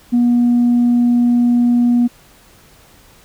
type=tone; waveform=sine; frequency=241 Hz; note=B3; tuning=42 cents flat; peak=-8 dBFS; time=0.12-2.08 s; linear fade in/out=20 ms; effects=tanh soft clip ceiling -7 dBFS + pink hiss -47 dBFS RMS until 3.24 s